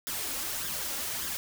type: noise with flanger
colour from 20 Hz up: white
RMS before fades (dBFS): -34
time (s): 0.07-1.37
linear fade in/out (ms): 0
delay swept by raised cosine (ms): 0.58 to 3.68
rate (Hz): 1.7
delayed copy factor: +0.55
effects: none